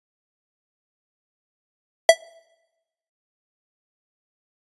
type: tone with exponential decay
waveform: square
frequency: 660 Hz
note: E5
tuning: 2 cents sharp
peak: -4 dBFS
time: 2.09-2.18 s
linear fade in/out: 2 ms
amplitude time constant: 18 ms
effects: noise-tail reverb RT60 1.0 s tail -25 dB re dry + resampled to 24000 Hz